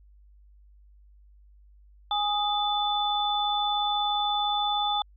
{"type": "tone cluster", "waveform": "sine", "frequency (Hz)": [824, 1245, 3503], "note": ["G#5", "D#6", "A7"], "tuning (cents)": [-14, 1, -8], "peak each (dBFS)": [-26, -33, -28], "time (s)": [2.11, 5.02], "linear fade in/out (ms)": 2, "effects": ["added 50 Hz sine -52 dBFS peak until 5.16 s"]}